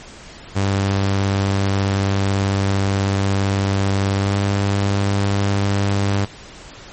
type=tone with pitch glide; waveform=sawtooth; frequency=98.2 to 99.8 Hz; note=G2 to G2; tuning=+4 to +32 cents; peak=-12 dBFS; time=0.55-6.26 s; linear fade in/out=20 ms; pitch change=+28 cents; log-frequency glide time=4.2-4.32 s; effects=pink hiss -39 dBFS RMS until 6.92 s + MP3 32 kbps